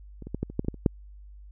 clicks, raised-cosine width 3 ms, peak -28 / -25 / -17 / -15 / -26 / -12 / -25 / -13 / -29 / -7 dBFS, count 10, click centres 0.223 / 0.27 / 0.346 / 0.43 / 0.5 / 0.594 / 0.647 / 0.684 / 0.743 / 0.862 s, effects added 50 Hz sine -44 dBFS peak until 1.51 s

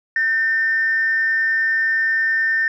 sine tone pair together, 1539.1 / 1810 Hz, G6 / A6, -32 / +48 cents, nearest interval minor third, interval 280 cents, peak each -26 / -15 dBFS, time 0.16-2.68 s, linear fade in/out 2 ms, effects tanh soft clip ceiling -10 dBFS

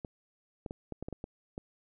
clicks, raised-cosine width 2 ms, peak -25 dBFS, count 9, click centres 0.048 / 0.662 / 0.709 / 0.923 / 1.026 / 1.085 / 1.127 / 1.241 / 1.579 s, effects none

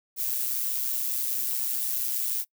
violet noise with amplitude modulation, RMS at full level -26 dBFS, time 0.16-2.45 s, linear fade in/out 50 ms, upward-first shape sine, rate 126 Hz, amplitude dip 55%, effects noise-tail reverb RT60 0.1 s tail -23 dB re dry

